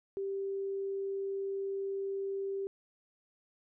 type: tone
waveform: sine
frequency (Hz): 392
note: G4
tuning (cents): 0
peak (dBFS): -33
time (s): 0.17-2.67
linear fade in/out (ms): 0
effects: none